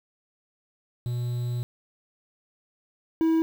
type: tone pair in turn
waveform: triangle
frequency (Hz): 121.4 / 324.1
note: B2 / E4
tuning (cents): -29 / -29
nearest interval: octave + perfect fourth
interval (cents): 1700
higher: second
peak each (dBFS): -24 / -17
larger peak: second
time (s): 1.06-1.63 / 3.21-3.42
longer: first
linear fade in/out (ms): 0
effects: 8-bit